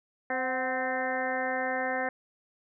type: harmonic tone with a mistuned harmonic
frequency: 259.3 Hz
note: C4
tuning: 15 cents flat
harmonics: 1 / 2 / 3 / 4 / 5 / 6 / 7 / 8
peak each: -38 / -33 / -33 / -41 / -43 / -37 / -34 / -41 dBFS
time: 0.3-2.09 s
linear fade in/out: 2 ms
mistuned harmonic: 3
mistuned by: -48 cents
effects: none